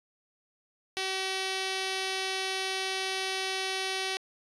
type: tone with notch filter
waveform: 5% pulse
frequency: 380.8 Hz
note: F#4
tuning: 50 cents sharp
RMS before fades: -32 dBFS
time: 0.97-4.17 s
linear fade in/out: 0 ms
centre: 1300 Hz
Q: 1.9
effects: resampled to 22050 Hz